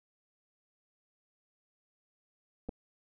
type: clicks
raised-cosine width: 2 ms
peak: -30 / -24 dBFS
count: 2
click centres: 2.688 / 2.692 s
effects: none